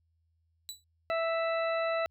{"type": "tone with exponential decay", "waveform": "25% pulse", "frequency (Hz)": 3951, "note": "B7", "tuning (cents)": 0, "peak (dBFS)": -31, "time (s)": [0.69, 0.84], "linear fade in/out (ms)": 0, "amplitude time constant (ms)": 31}
{"type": "harmonic tone", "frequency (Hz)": 659.3, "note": "E5", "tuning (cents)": 0, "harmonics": [1, 2, 3, 4, 6], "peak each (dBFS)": [-29, -35, -39, -41, -45], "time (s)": [1.1, 2.06], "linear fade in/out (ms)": 0}
{"effects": ["added 82 Hz sine -70 dBFS peak until 2.1 s"]}